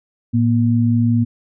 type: tone pair together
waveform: sine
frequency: 112.1 / 237.5 Hz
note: A2 / A#3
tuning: +33 / +33 cents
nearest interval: octave + minor second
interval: 1300 cents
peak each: -15 dBFS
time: 0.33-1.25 s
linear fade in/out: 20 ms
effects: none